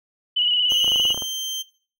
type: tone with vibrato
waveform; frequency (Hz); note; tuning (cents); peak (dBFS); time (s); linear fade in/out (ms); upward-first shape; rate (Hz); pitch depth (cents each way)
sine; 2951; F#7; -5; -17; 0.36-1.13; 10; square; 17; 31
type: tone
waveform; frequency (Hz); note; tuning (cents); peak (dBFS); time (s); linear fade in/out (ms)
30% pulse; 3135; G7; -1; -23; 0.69-1.63; 20
type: clicks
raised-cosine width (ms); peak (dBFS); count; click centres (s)
1; -20; 11; 0.721 / 0.845 / 0.879 / 0.919 / 0.959 / 0.999 / 1.053 / 1.105 / 1.145 / 1.176 / 1.222
effects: noise-tail reverb RT60 0.4 s tail -17 dB re dry